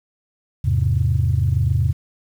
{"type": "chord", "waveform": "sine", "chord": "E augmented", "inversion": "none", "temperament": "equal", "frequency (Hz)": [82.41, 103.83, 130.81], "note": ["E2", "G#2", "B#2"], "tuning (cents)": [0, 0, 0], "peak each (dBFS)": -19, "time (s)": [0.64, 1.93], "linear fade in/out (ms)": 10, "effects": ["tanh soft clip ceiling -7 dBFS", "8-bit"]}